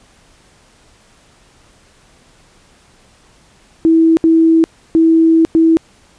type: tone bursts at uneven times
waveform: sine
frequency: 325.7 Hz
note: E4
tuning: 21 cents flat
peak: -6 dBFS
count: 4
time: 3.85-4.17 / 4.24-4.64 / 4.95-5.45 / 5.55-5.77 s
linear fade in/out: 0 ms
effects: pink hiss -49 dBFS RMS until 6.18 s + resampled to 22050 Hz